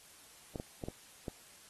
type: clicks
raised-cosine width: 2 ms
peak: -26 dBFS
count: 5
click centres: 0.558 / 0.599 / 0.838 / 0.885 / 1.282 s
effects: white hiss -58 dBFS RMS until 1.69 s + AAC 32 kbps